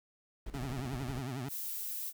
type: noise with tremolo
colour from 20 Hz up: brown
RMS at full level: -42 dBFS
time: 0.46-1.21 s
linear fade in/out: 5 ms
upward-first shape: square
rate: 13 Hz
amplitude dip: 65%
type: tone with vibrato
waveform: 25% pulse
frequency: 130 Hz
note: C3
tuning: 11 cents flat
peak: -33 dBFS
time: 0.54-1.49 s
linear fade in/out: 2 ms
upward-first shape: triangle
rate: 11 Hz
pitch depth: 180 cents each way
type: noise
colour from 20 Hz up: violet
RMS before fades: -39 dBFS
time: 1.48-2.13 s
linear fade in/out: 50 ms
effects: none